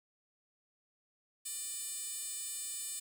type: tone with high-pass filter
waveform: 10% pulse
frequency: 599 Hz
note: D5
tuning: 34 cents sharp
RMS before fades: -41 dBFS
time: 1.45-3 s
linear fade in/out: 10 ms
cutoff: 7100 Hz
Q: 2
effects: none

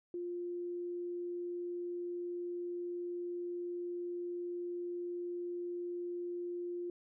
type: tone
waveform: sine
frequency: 350.7 Hz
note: F4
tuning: 7 cents sharp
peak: -37 dBFS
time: 0.14-6.9 s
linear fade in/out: 2 ms
effects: none

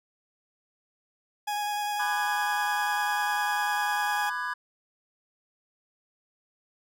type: tone with vibrato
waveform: 40% pulse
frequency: 830.6 Hz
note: G#5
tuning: in tune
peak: -27 dBFS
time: 1.47-4.3 s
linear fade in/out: 10 ms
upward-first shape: square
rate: 10 Hz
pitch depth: 9 cents each way
type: chord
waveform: triangle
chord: G# half-diminished seventh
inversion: first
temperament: just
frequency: 996.7 / 1196.1 / 1495.1 / 1661.2 Hz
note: B5 / D6 / F#6 / G#6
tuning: +16 / +31 / +18 / 0 cents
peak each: -32 / -35 / -36 / -31 dBFS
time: 1.99-4.54 s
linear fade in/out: 10 ms
effects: none

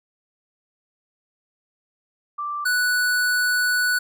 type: tone pair in turn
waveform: sine / square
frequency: 1174.7 / 1480 Hz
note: D6 / F#6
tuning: 0 / 0 cents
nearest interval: major third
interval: 400 cents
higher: second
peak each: -25 / -19 dBFS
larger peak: second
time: 2.38-2.65 / 2.65-3.99 s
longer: second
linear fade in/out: 10 ms
effects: none

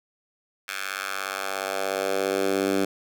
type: tone with high-pass filter sweep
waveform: 10% pulse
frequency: 97 Hz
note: G2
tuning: 18 cents flat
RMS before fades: -27 dBFS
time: 0.68-2.85 s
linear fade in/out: 5 ms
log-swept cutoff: 1800 to 260 Hz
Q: 1.6
effects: none

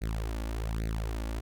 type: tone with flanger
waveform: sawtooth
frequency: 55 Hz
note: A1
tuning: in tune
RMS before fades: -33 dBFS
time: 0.01-1.41 s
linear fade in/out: 20 ms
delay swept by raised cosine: 0.46 to 3.56 ms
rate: 1.2 Hz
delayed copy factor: +0.9
effects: none

